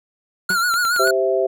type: tone with vibrato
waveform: square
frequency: 1409 Hz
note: F6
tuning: 15 cents sharp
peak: -17 dBFS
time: 0.49-1.11 s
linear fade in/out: 5 ms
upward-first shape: sine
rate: 7.2 Hz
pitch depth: 73 cents each way
type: tone with exponential decay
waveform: 30% pulse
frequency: 187.3 Hz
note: F#3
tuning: 21 cents sharp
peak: -21 dBFS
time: 0.5-0.62 s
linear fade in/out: 2 ms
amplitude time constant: 24 ms
type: click train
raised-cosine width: 0.3 ms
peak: -16 dBFS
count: 4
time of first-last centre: 0.74-1.074 s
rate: 8.98 Hz
type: chord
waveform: sine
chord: C major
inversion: second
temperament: equal with one note detuned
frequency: 389.3 / 523.3 / 659.3 Hz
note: G4 / C5 / E5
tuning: -12 / 0 / 0 cents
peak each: -19 / -21 / -20 dBFS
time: 0.99-1.47 s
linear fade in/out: 10 ms
effects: none